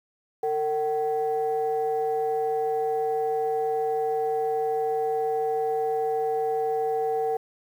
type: tone pair together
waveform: sine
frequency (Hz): 453.1 / 762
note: A#4 / G5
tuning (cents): -49 / -49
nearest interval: major sixth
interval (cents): 900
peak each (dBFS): -24 / -26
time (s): 0.43-7.37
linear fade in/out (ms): 5
effects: tanh soft clip ceiling -17 dBFS + 9-bit